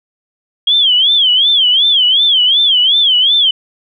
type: tone with vibrato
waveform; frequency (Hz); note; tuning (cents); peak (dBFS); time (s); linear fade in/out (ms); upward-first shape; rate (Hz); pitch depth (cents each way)
sine; 3234; G#7; -47; -7; 0.67-3.51; 5; sine; 2.7; 170
effects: none